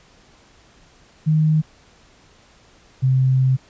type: tone pair in turn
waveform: sine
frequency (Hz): 155.56 / 130.81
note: D#3 / C3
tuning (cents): 0 / 0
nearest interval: minor third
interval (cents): 300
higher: first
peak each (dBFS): -13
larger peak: neither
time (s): 1.26-1.62 / 3.02-3.57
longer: second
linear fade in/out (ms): 20
effects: pink hiss -52 dBFS RMS until 3.69 s + resampled to 16000 Hz